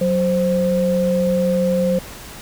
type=tone pair together; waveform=sine; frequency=184.77 / 523.3 Hz; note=F#3 / C5; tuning=-2 / 0 cents; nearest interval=octave + tritone; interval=1802 cents; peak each=-18 / -17 dBFS; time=0.01-1.99 s; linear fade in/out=5 ms; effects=pink hiss -36 dBFS RMS until 2.41 s